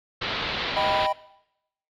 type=low-pass noise; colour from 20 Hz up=white; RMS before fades=-29 dBFS; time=0.21-1.07 s; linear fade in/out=10 ms; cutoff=4200 Hz; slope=48 dB/octave
type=chord; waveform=triangle; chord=Eb augmented; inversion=none; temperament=equal; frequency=622.3 / 784 / 987.8 Hz; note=Eb5 / G5 / B5; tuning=0 / 0 / 0 cents; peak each=-24 dBFS; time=0.76-1.13 s; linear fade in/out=10 ms
effects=noise-tail reverb RT60 0.8 s tail -19 dB re dry